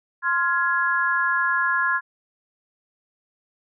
sine chord, F minor, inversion second, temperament just, 1047.7 / 1396.9 / 1676.3 Hz, C6 / F6 / Ab6, +2 / 0 / +16 cents, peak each -24 / -24 / -22 dBFS, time 0.22-2.01 s, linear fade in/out 50 ms, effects none

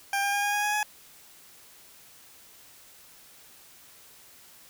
20% pulse tone with pitch steps, 796 / 803.4 / 810.9 / 818.4 / 826 / 833.6 / 841.4 Hz, G5 / G5 / G#5 / G#5 / G#5 / G#5 / G#5, +26 / +42 / -42 / -26 / -10 / +6 / +22 cents, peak -20 dBFS, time 0.13-0.83 s, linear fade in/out 2 ms, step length 100 ms, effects white hiss -53 dBFS RMS until 4.69 s

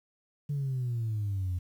sine exponential sweep, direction down, 146.83 to 87.4 Hz, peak -27 dBFS, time 0.49-1.59 s, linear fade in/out 10 ms, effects tanh soft clip ceiling -26 dBFS + 10-bit

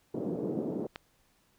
white band-pass noise, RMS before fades -34 dBFS, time 0.14-0.87 s, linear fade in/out 5 ms, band 160 to 450 Hz, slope 24 dB/octave
click, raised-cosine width 0.3 ms, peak -22 dBFS, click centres 0.959 s
effects pink hiss -69 dBFS RMS until 1.58 s

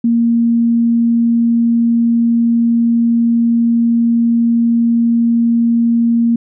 sine tone, 233.1 Hz, A#3, in tune, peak -9 dBFS, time 0.04-6.36 s, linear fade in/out 5 ms, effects none

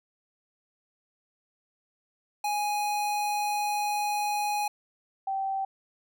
square / sine tone pair in turn, 830.6 / 776.2 Hz, G#5 / G5, 0 / -17 cents, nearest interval minor second, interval 117 cents, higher first, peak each -27 dBFS, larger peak neither, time 2.44-4.68 / 5.27-5.65 s, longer first, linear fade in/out 5 ms, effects none

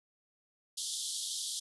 pink band-pass noise, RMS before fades -38 dBFS, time 0.77-1.6 s, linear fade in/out 10 ms, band 3200 to 11000 Hz, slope 96 dB/octave, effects none

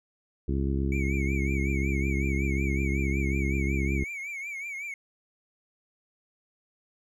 harmonic tone, 68 Hz, C#2, 33 cents flat, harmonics 1 / 2 / 3 / 4 / 5 / 6, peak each -27 / -32 / -33 / -35 / -34 / -40 dBFS, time 0.48-4.04 s, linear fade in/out 5 ms
triangle tone with vibrato, 2257 Hz, C#7, 31 cents sharp, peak -32 dBFS, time 0.92-4.94 s, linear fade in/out 2 ms, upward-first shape triangle, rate 5.4 Hz, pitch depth 110 cents each way
effects none

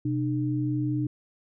sine tone pair together, 127 / 302.1 Hz, B2 / D4, +49 / +49 cents, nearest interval octave + minor third, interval 1500 cents, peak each -27 dBFS, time 0.05-1.07 s, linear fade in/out 5 ms, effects none

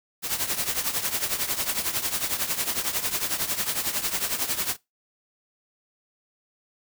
white noise with tremolo, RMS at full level -24 dBFS, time 0.22-4.77 s, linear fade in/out 50 ms, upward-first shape triangle, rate 11 Hz, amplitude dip 80%, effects noise-tail reverb RT60 0.2 s tail -21 dB re dry

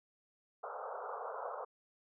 pink band-pass noise, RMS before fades -43 dBFS, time 0.63-1.65 s, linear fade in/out 10 ms, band 440 to 1400 Hz, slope 96 dB/octave, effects none

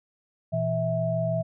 sine tone cluster, 119.5 / 165.8 / 651 Hz, A#2 / E3 / E5, +43 / +10 / -22 cents, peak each -29 / -29 / -26 dBFS, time 0.52-1.43 s, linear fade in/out 20 ms, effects none

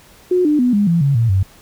sine tone with pitch steps, 362.5 / 299.6 / 247.6 / 204.6 / 169.11 / 139.76 / 115.51 / 95.46 Hz, F#4 / D4 / B3 / G#3 / E3 / C#3 / A#2 / G2, -35 / +35 / +5 / -26 / +45 / +15 / -15 / -45 cents, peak -11 dBFS, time 0.31-1.43 s, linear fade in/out 5 ms, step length 140 ms, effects pink hiss -46 dBFS RMS until 1.61 s

